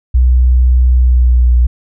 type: tone with pitch glide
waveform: sine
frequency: 62.4 to 60.55 Hz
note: B1 to B1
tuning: +19 to -34 cents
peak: -5 dBFS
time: 0.14-1.67 s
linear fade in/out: 10 ms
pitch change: -53 cents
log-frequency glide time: 0.97-1.54 s
effects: none